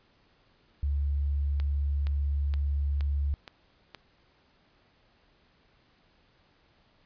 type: tone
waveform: sine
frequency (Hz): 71.1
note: C#2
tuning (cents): +45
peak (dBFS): -25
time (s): 0.83-3.34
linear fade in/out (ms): 0
type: click train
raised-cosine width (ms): 0.2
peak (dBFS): -24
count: 6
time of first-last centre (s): 1.6-3.947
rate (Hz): 2.13
effects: pink hiss -65 dBFS RMS until 7.05 s + resampled to 11025 Hz